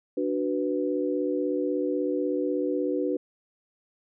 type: chord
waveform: sine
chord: B minor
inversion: first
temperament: equal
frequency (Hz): 293.7 / 370 / 493.9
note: D4 / F#4 / B4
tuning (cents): 0 / 0 / 0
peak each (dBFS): -28 / -29 / -29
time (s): 0.17-3.17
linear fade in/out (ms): 5
effects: none